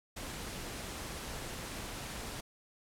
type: noise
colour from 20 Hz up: pink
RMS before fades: -42 dBFS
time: 0.16-2.41 s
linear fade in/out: 10 ms
effects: low-pass 12000 Hz 12 dB/octave